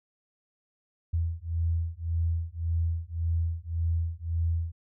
sine beating tone pair, 82.41 / 84.21 Hz, E2 / E2, 0 / +37 cents, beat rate 1.8 Hz, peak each -29 dBFS, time 1.13-4.72 s, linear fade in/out 10 ms, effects none

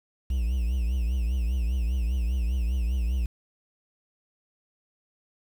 triangle tone with vibrato, 60.5 Hz, B1, 35 cents flat, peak -21 dBFS, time 0.3-3.26 s, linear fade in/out 5 ms, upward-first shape triangle, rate 5 Hz, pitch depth 170 cents each way, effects 8-bit

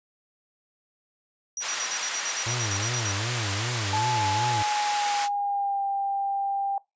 sine tone bursts, 5800 Hz, F#8, 35 cents flat, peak -28 dBFS, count 14, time 1.57-3.115 s, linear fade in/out 2 ms, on 63 ms, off 51 ms
pink high-pass noise, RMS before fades -30 dBFS, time 1.6-5.29 s, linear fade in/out 50 ms, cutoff 1100 Hz, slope 12 dB/octave
45% pulse tone with vibrato, 110 Hz, A2, in tune, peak -29 dBFS, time 2.46-4.63 s, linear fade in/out 10 ms, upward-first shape sine, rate 2.6 Hz, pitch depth 200 cents each way
sine tone with pitch glide, 865 to 793.2 Hz, A5 to G5, -30 to +20 cents, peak -24 dBFS, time 3.93-6.78 s, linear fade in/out 2 ms, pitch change -150 cents, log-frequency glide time 4.06-5.83 s
effects noise-tail reverb RT60 0.2 s tail -22 dB re dry + resampled to 16000 Hz

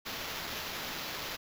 violet noise with sample-and-hold, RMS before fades -39 dBFS, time 0.05-1.37 s, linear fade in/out 20 ms, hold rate 8820 Hz, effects none

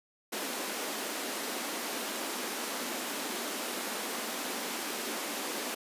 pink high-pass noise, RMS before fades -36 dBFS, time 0.32-5.75 s, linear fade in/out 10 ms, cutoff 220 Hz, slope 48 dB/octave, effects resampled to 32000 Hz

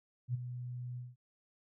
sine tone with ADSR envelope, 123.47 Hz, B2, in tune, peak -29 dBFS, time 0.28-1.16 s, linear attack 63 ms, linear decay 17 ms, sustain -10 dB, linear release 190 ms, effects none

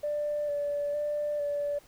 sine tone with vibrato, 585 Hz, D5, 7 cents flat, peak -27 dBFS, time 0.03-1.79 s, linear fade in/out 10 ms, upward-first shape square, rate 1.1 Hz, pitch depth 18 cents each way, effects tanh soft clip ceiling -23 dBFS + pink hiss -58 dBFS RMS until 1.87 s

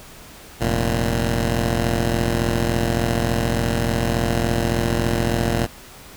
10% pulse tone pair together, 43.45 / 116 Hz, F1 / A#2, -8 / -8 cents, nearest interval octave + perfect fourth, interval 1700 cents, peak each -13 dBFS, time 0.6-5.67 s, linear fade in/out 20 ms, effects pink hiss -42 dBFS RMS until 6.16 s

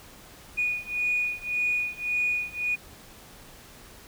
sine beating tone pair, 2460 / 2461.8 Hz, D#7 / D#7, -20 / -19 cents, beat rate 1.8 Hz, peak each -28 / -27 dBFS, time 0.57-2.76 s, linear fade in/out 20 ms, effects tanh soft clip ceiling -17 dBFS + pink hiss -49 dBFS RMS until 4.07 s

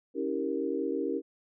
sine chord, C# diminished seventh, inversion none, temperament equal with one note detuned, 277.2 / 323 / 392 / 466.2 Hz, C#4 / E4 / G4 / Bb4, 0 / -35 / 0 / 0 cents, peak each -34 dBFS, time 0.14-1.22 s, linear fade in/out 50 ms, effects none

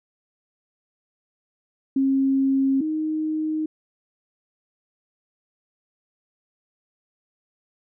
sine tone pair in turn, 270 / 311.4 Hz, C#4 / D#4, -45 / +2 cents, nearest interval major second, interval 247 cents, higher second, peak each -17 / -22 dBFS, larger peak first, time 1.96-2.81 / 2.81-3.66 s, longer neither, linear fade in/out 5 ms, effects none

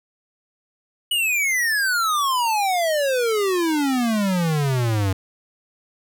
square exponential sweep, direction down, 2965 to 92.9 Hz, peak -19 dBFS, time 1.11-5.13 s, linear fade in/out 5 ms, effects none

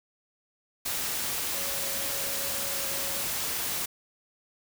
sine tone in noise, 554.4 Hz, C#5, in tune, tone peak -42 dBFS, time 1.54-3.23 s, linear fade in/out 10 ms, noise white, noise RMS -31 dBFS, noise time 0.85-3.86 s, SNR -14 dB, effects none

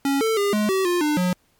square tone with pitch steps, 276.9 / 444.9 / 404.2 / 210.8 / 382 / 352.6 / 300.2 / 180.8 Hz, C#4 / A4 / G#4 / G#3 / G4 / F4 / D4 / F#3, -2 / +19 / -47 / +26 / -45 / +17 / +38 / -40 cents, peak -19 dBFS, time 0.05-1.33 s, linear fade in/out 2 ms, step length 160 ms, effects pink hiss -63 dBFS RMS until 1.59 s + MP3 96 kbps

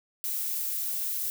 violet noise, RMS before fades -31 dBFS, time 0.24-1.3 s, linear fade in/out 0 ms, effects none

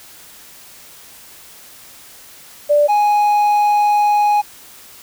sine / triangle tone pair in turn, 587.3 / 830.6 Hz, D5 / G#5, 0 / 0 cents, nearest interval tritone, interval 600 cents, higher second, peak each -9 dBFS, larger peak neither, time 2.69-2.88 / 2.88-4.42 s, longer second, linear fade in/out 20 ms, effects white hiss -41 dBFS RMS until 5.02 s

